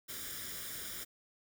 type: noise with comb filter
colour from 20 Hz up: white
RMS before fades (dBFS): -43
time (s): 0.08-1.05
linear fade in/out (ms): 20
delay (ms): 0.57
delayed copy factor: +0.7
effects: none